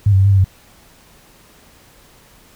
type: tone with pitch steps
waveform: sine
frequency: 102.2 / 95.9 / 96.7 / 99.7 / 97.4 / 94.5 Hz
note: G#2 / G2 / G2 / G2 / G2 / F#2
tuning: -27 / -37 / -23 / +30 / -11 / +37 cents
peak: -8 dBFS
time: 0.06-0.444 s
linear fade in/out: 5 ms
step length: 64 ms
effects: pink hiss -48 dBFS RMS until 2.55 s